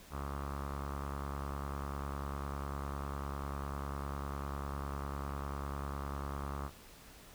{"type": "tone with low-pass filter", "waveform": "sawtooth", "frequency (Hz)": 70, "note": "C#2", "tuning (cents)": 18, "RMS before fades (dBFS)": -40, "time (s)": [0.1, 6.71], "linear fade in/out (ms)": 50, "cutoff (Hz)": 1200, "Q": 4.8, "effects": ["pink hiss -56 dBFS RMS until 7.34 s"]}